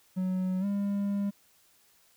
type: tone with pitch glide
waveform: triangle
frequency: 185.4 to 201 Hz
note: F#3 to G3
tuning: +4 to +44 cents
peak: -25 dBFS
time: 0.16-1.31 s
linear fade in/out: 20 ms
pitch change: +140 cents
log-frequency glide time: 0.6-0.65 s
effects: white hiss -64 dBFS RMS until 2.16 s